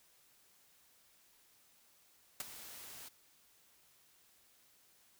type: noise with ADSR envelope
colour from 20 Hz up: white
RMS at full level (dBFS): -37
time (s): 2.4-3.09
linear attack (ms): 3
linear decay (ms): 18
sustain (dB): -14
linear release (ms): 11
effects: white hiss -68 dBFS RMS until 5.19 s